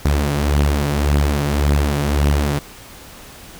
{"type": "beating tone pair", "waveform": "sawtooth", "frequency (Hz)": [70.9, 72.7], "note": ["C#2", "D2"], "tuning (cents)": [40, -17], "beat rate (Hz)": 1.8, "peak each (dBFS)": [-16, -12], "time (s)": [0.05, 2.59], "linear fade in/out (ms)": 5, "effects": ["pink hiss -39 dBFS RMS until 3.59 s"]}